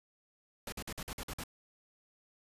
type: noise bursts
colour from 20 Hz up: pink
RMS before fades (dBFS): -41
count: 8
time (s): 0.67-1.437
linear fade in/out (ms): 2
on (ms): 53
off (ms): 49
effects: resampled to 32000 Hz